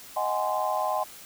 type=chord; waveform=sine; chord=Ab dominant seventh; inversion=second; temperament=just; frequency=623 / 747.5 / 830.6 / 1038.3 Hz; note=Eb5 / Gb5 / Ab5 / C6; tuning=+2 / +17 / 0 / -14 cents; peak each=-30 dBFS; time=0.16-1.04 s; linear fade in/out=10 ms; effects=white hiss -46 dBFS RMS until 1.25 s